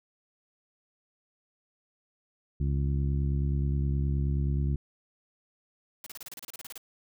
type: harmonic tone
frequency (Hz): 69.5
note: C#2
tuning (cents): +5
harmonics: 1 / 2 / 3 / 4 / 5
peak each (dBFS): -27 / -29 / -38 / -42 / -44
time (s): 2.6-4.76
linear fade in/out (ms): 5
type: noise bursts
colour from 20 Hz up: white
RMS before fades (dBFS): -42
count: 14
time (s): 6.04-6.779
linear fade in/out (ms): 2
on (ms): 24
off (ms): 31
effects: none